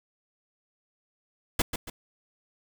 pink noise with echo, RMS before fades -23 dBFS, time 1.59-1.62 s, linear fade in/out 5 ms, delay 140 ms, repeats 2, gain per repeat -8 dB, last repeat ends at 1.9 s, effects none

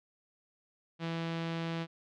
sawtooth tone with low-pass filter, 165.6 Hz, E3, 8 cents sharp, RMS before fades -36 dBFS, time 0.99-1.87 s, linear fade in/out 50 ms, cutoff 3500 Hz, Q 1.5, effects none

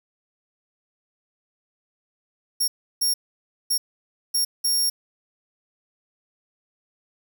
20% pulse tone bursts at uneven times, 5550 Hz, F8, 12 cents flat, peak -14 dBFS, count 5, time 2.6-2.68 / 3.01-3.14 / 3.7-3.78 / 4.34-4.45 / 4.64-4.9 s, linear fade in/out 10 ms, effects none

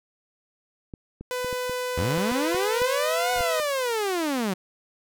clicks, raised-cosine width 3 ms, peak -24 dBFS, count 10, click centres 0.938 / 1.21 / 1.446 / 1.528 / 1.696 / 2.026 / 2.178 / 2.318 / 2.547 / 2.818 s
sawtooth tone, 499.8 Hz, B4, 21 cents sharp, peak -23 dBFS, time 1.31-3.6 s, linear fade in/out 0 ms
sawtooth linear two-way sweep, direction up then down, 71.6 to 740 to 177.1 Hz, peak -20 dBFS, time 1.97-4.54 s, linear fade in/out 10 ms, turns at 3.32 s
brown noise with exponential growth, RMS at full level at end -32 dBFS, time 3.25-3.41 s, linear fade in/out 1 ms, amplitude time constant 34 ms
effects none

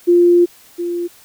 sine tone pair in turn, 349.2 / 347 Hz, F4 / F4, 0 / -11 cents, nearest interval unison, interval 11 cents, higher first, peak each -7 / -18 dBFS, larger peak first, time 0.07-0.46 / 0.78-1.08 s, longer first, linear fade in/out 20 ms, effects white hiss -46 dBFS RMS until 1.24 s

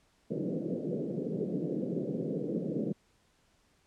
pink band-pass noise, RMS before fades -34 dBFS, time 0.3-2.93 s, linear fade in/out 10 ms, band 150 to 520 Hz, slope 48 dB/octave, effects pink hiss -69 dBFS RMS until 3.86 s + low-pass 9000 Hz 12 dB/octave

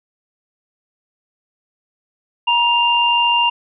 sine tone pair together, 950.9 / 2794 Hz, A#5 / F7, +34 / 0 cents, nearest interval octave + perfect fifth, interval 1866 cents, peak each -15 dBFS, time 2.47-3.5 s, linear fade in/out 10 ms, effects none

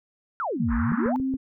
sine exponential two-way sweep, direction down then up, 1480 to 48.16 to 922 Hz, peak -25 dBFS, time 0.4-1.16 s, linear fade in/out 0 ms, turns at 0.74 s
sine tone with pitch glide, 233.1 to 264.7 Hz, A#3 to C4, 0 to +20 cents, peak -23 dBFS, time 0.57-1.37 s, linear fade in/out 20 ms, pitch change +220 cents, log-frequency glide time 1.07-1.2 s
pink band-pass noise, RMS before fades -34 dBFS, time 0.68-1.13 s, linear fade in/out 50 ms, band 980 to 1700 Hz, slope 48 dB/octave
click train, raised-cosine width 3 ms, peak -22 dBFS, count 4, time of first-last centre 0.92-1.34 s, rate 7.15 Hz
effects none

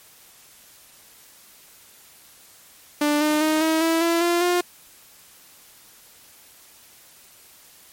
sawtooth tone with pitch steps, 295.3 / 303.1 / 311.1 / 319.2 / 327.7 / 336.3 / 345.1 / 354.2 Hz, D4 / D#4 / D#4 / D#4 / E4 / E4 / F4 / F4, +10 / -45 / 0 / +44 / -10 / +35 / -21 / +24 cents, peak -14 dBFS, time 3.01-4.61 s, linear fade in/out 5 ms, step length 200 ms, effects white hiss -50 dBFS RMS until 7.92 s + MP3 64 kbps

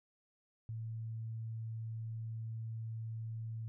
sine tone, 112.4 Hz, A2, 37 cents sharp, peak -39 dBFS, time 0.69-3.68 s, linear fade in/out 0 ms, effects none

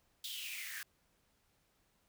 white noise with high-pass filter sweep, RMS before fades -44 dBFS, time 0.24-0.83 s, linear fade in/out 2 ms, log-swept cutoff 3600 to 1600 Hz, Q 7.7, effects pink hiss -75 dBFS RMS until 2.08 s

